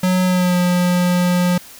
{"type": "tone with pitch glide", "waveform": "square", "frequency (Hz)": [183.6, 178.37], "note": ["F#3", "F3"], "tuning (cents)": [-13, 37], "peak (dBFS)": -14, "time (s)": [0.03, 1.58], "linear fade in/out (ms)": 5, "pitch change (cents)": -50, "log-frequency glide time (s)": [0.25, 0.57], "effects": ["white hiss -40 dBFS RMS until 1.79 s"]}